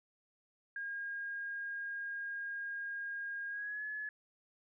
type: tone with pitch glide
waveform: sine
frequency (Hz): 1623 to 1705.7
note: G#6 to G#6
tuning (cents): -40 to +46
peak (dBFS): -38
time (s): 0.76-4.09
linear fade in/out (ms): 2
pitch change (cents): +86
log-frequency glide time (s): 3.49-3.83
effects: none